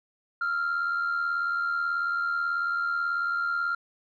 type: tone pair together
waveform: sine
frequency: 1316 / 1394.3 Hz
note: E6 / F6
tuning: -3 / -3 cents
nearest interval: minor second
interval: 100 cents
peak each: -32 / -24 dBFS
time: 0.41-3.75 s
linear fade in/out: 5 ms
effects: tanh soft clip ceiling -22 dBFS